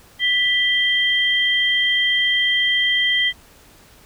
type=tone pair together; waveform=sine; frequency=1975.5 / 3167 Hz; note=B6 / G7; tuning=0 / +17 cents; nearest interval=minor sixth; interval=817 cents; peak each=-18 dBFS; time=0.19-3.33 s; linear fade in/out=50 ms; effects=pink hiss -49 dBFS RMS until 4.05 s